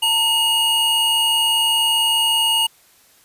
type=tone pair together; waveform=square; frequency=905 / 2873 Hz; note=A5 / F7; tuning=+48 / +48 cents; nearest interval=octave + minor sixth; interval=2000 cents; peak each=-24 / -16 dBFS; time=0.02-2.67 s; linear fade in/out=10 ms; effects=white hiss -53 dBFS RMS until 3.24 s + resampled to 32000 Hz